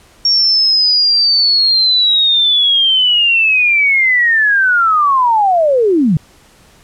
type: linear sweep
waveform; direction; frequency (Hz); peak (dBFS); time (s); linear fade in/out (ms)
sine; down; 5550 to 139.9; -8; 0.25-6.17; 2
effects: pink hiss -46 dBFS RMS until 6.83 s + low-pass 11000 Hz 12 dB/octave